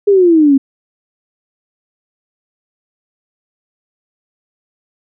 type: exponential sweep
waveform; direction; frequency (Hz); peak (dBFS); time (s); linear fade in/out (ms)
sine; down; 415.3 to 265.6; -5; 0.07-0.58; 10
effects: none